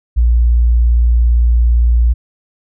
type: tone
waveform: sine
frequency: 58.8 Hz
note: A#1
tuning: 16 cents sharp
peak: -7 dBFS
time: 0.16-2.14 s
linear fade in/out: 20 ms
effects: none